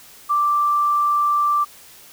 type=tone; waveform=sine; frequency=1174.7 Hz; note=D6; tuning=in tune; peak=-15 dBFS; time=0.29-1.65 s; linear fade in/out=20 ms; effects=white hiss -45 dBFS RMS until 2.12 s

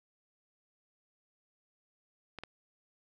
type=clicks; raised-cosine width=0.3 ms; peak=-26 dBFS; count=2; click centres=2.387 / 2.436 s; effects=none

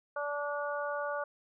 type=harmonic tone; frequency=290 Hz; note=D4; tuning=22 cents flat; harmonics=2 / 3 / 4 / 5; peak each=-35 / -41 / -39 / -39 dBFS; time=0.16-1.24 s; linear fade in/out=5 ms; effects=none

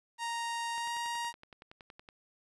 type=tone with pitch glide; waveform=sawtooth; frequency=932.3 to 941 Hz; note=A#5 to A#5; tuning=0 to +16 cents; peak=-30 dBFS; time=0.18-1.33 s; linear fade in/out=50 ms; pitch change=+16 cents; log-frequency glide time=0.76-0.91 s
type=click train; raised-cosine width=0.3 ms; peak=-34 dBFS; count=15; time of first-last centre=0.78-2.088 s; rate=10.7 Hz
effects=resampled to 24000 Hz + 11-bit

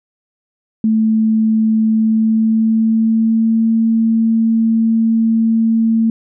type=tone with pitch glide; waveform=sine; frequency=220 to 225.4 Hz; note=A3 to A3; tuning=0 to +42 cents; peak=-10 dBFS; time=0.84-6.1 s; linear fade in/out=2 ms; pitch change=+42 cents; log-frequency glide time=1.86-3.72 s; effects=none

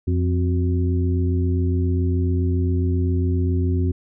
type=harmonic tone with a mistuned harmonic; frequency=87.31 Hz; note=F2; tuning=in tune; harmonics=1 / 2 / 3 / 4; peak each=-18 / -30 / -26 / -29 dBFS; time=0.07-3.92 s; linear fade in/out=10 ms; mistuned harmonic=4; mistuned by=+84 cents; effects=none

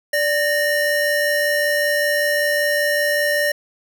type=tone pair together; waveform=square; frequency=585.6 / 1842 Hz; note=D5 / A#6; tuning=-5 / -21 cents; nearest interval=octave + minor sixth; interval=1984 cents; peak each=-20 dBFS; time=0.13-3.52 s; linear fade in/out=5 ms; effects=none

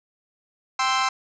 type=chord; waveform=sawtooth; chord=C major; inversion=second; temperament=equal; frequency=784 / 1046.5 / 1318.5 Hz; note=G5 / C6 / E6; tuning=0 / 0 / 0 cents; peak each=-22 / -19 / -22 dBFS; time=0.79-1.09 s; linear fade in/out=5 ms; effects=resampled to 16000 Hz + 7-bit

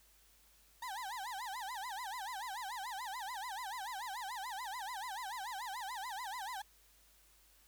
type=tone with vibrato; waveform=35% pulse; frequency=880 Hz; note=A5; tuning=in tune; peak=-39 dBFS; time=0.82-6.62 s; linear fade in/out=5 ms; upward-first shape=sine; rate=6.9 Hz; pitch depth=260 cents each way; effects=added 50 Hz sine -70 dBFS peak until 7.67 s + white hiss -67 dBFS RMS until 7.67 s

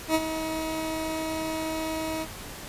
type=tone with ADSR envelope; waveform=20% pulse; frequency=318.3 Hz; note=D#4; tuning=39 cents sharp; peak=-14 dBFS; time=0.08-2.27 s; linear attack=68 ms; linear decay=43 ms; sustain=-10 dB; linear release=54 ms; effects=pink hiss -40 dBFS RMS until 2.68 s + resampled to 32000 Hz

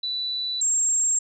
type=tone pair in turn; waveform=sine; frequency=3968 / 7491 Hz; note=B7 / A#8; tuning=+7 / +7 cents; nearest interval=major seventh; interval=1100 cents; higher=second; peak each=-25 / -19 dBFS; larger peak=second; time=0.03-0.61 / 0.61-1.19 s; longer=neither; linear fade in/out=5 ms; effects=none

